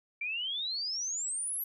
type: exponential sweep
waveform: sine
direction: up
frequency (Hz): 2320 to 11910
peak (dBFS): -32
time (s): 0.21-1.64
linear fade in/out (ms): 5
effects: none